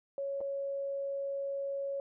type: tone with dropouts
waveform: sine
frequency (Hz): 554.4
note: C#5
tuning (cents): 0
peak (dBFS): -33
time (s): 0.18-2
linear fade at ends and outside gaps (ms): 1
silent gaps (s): 0.406-0.412
effects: none